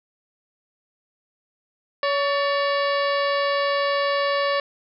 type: harmonic tone with a mistuned harmonic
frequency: 564 Hz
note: C#5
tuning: 30 cents sharp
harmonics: 1 / 2 / 3 / 4 / 5 / 6 / 7 / 8 / 9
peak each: -22 / -25 / -28 / -34 / -34 / -38 / -36 / -36 / -41 dBFS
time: 2.03-4.6 s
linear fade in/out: 2 ms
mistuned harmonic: 3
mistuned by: +75 cents
effects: none